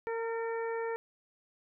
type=harmonic tone with a mistuned harmonic; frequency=457.6 Hz; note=A#4; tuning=32 cents flat; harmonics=1 / 2 / 3 / 4 / 5; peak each=-33 / -40 / -46 / -44 / -50 dBFS; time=0.07-0.96 s; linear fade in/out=0 ms; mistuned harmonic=4; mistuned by=-19 cents; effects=none